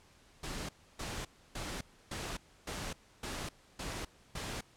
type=noise bursts; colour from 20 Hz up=pink; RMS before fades=-40 dBFS; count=8; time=0.43-4.61 s; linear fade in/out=5 ms; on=260 ms; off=300 ms; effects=pink hiss -63 dBFS RMS until 4.76 s + low-pass 9000 Hz 12 dB/octave